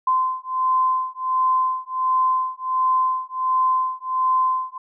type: beating tone pair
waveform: sine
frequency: 1032 / 1033.4 Hz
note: C6 / C6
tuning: -24 / -22 cents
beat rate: 1.4 Hz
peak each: -21 dBFS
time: 0.07-4.78 s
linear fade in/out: 5 ms
effects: none